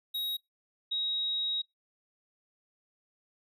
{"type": "tone pair in turn", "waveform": ["square", "sine"], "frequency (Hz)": [3800, 3800], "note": ["A#7", "A#7"], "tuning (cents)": [33, 33], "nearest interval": "unison", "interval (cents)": 0, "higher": "neither", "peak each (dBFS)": [-32, -29], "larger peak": "second", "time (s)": [[0.14, 0.37], [0.91, 1.62]], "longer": "second", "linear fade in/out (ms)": 10, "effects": ["noise-tail reverb RT60 0.2 s tail -26 dB re dry"]}